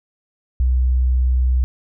sine tone, 63.1 Hz, B1, 38 cents sharp, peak -13 dBFS, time 0.6-1.64 s, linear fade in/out 0 ms, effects none

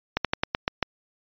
slowing click train, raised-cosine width 0.3 ms, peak -6 dBFS, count 7, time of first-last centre 0.17-0.827 s, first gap 77 ms, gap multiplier 1.14, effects resampled to 11025 Hz

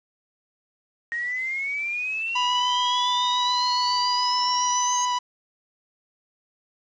sine exponential sweep, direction up, 1864.7 to 6500 Hz, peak -25 dBFS, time 1.12-5.05 s, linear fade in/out 0 ms
45% pulse tone with vibrato, 987.8 Hz, B5, in tune, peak -22 dBFS, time 2.35-5.19 s, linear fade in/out 10 ms, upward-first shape triangle, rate 7.1 Hz, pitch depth 10 cents each way
effects resampled to 16000 Hz + 8-bit

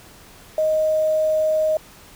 sine tone with quantisation, 624 Hz, D#5, 5 cents sharp, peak -16 dBFS, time 0.58-1.77 s, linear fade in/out 2 ms, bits 7, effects pink hiss -46 dBFS RMS until 2.15 s

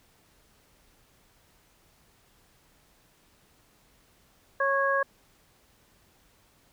harmonic tone, 550 Hz, C#5, 14 cents flat, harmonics 1 / 2 / 3, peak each -27 / -27 / -27 dBFS, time 4.6-5.03 s, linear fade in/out 5 ms, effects pink hiss -63 dBFS RMS until 6.72 s

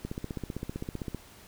click train, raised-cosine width 3 ms, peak -21 dBFS, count 18, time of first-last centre 0.05-1.147 s, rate 15.5 Hz, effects pink hiss -53 dBFS RMS until 1.47 s

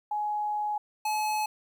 sine / square tone pair in turn, 839 / 854.7 Hz, G#5 / G#5, +17 / +49 cents, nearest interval unison, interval 32 cents, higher second, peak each -27 dBFS, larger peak neither, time 0.11-0.78 / 1.05-1.46 s, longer first, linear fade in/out 5 ms, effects 11-bit

